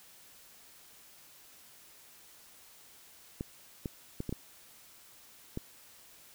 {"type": "clicks", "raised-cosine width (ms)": 3, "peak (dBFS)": -22, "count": 6, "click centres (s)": [3.409, 3.858, 4.204, 4.293, 4.326, 5.574], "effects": ["white hiss -57 dBFS RMS until 6.34 s"]}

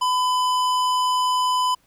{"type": "tone with hard clipping", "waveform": "sine", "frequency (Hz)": 1005, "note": "B5", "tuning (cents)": 30, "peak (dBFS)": -20, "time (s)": [0.01, 1.75], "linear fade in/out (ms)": 10, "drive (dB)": 15, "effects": ["pink hiss -62 dBFS RMS until 1.86 s"]}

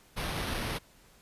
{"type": "noise with sample-and-hold", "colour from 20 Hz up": "pink", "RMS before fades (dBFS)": -34, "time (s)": [0.16, 0.79], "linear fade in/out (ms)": 20, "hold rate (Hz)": 7350, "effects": ["pink hiss -60 dBFS RMS until 1.21 s", "resampled to 32000 Hz"]}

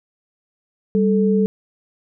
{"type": "tone pair together", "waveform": "sine", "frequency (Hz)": [196.31, 437.4], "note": ["G3", "A4"], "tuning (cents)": [3, -10], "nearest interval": "octave + major second", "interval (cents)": 1387, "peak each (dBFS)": [-15, -18], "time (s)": [0.95, 1.46], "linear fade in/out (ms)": 0, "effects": []}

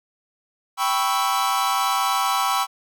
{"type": "chord", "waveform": "45% pulse", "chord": "C# half-diminished seventh", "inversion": "second", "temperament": "equal", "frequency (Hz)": [784, 987.8, 1108.7, 1318.5], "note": ["G5", "B5", "C#6", "E6"], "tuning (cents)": [0, 0, 0, 0], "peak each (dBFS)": -25, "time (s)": [0.77, 2.67], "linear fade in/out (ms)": 50, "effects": []}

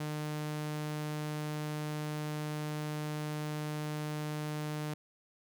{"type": "tone", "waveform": "sawtooth", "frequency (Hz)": 151.3, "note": "D#3", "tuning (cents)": -48, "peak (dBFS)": -31, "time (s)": [0, 4.94], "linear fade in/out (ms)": 5, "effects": []}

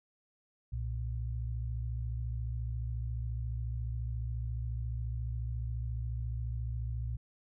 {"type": "tone pair together", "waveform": "sine", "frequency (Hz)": [62.27, 116.54], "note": ["B1", "A#2"], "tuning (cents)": [15, 0], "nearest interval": "major seventh", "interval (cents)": 1085, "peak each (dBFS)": [-35, -37], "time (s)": [0.72, 7.17], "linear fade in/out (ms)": 10, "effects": []}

